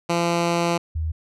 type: tone pair in turn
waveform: 10% pulse / sine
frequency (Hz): 170.8 / 79.54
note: F3 / D#2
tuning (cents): -38 / +39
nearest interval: octave + minor second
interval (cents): 1323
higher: first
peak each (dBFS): -11 / -22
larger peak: first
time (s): 0.09-0.78 / 0.95-1.12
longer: first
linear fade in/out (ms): 10
effects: low-pass 8000 Hz 12 dB/octave